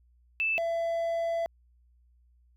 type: tone pair in turn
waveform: sine / triangle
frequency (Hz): 2637 / 669.8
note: E7 / E5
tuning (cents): 0 / +27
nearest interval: 2 octaves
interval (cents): 2373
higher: first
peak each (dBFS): -25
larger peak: neither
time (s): 0.4-0.58 / 0.58-1.46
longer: second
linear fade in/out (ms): 0
effects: added 60 Hz sine -60 dBFS peak until 2.56 s